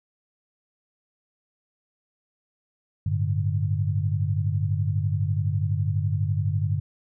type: chord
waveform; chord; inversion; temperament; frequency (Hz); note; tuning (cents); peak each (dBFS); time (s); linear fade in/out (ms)
sine; G suspended second; none; equal; 98 / 110 / 146.83; G2 / A2 / D3; 0 / 0 / 0; -24 / -28 / -27; 3.06-6.8; 5
effects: none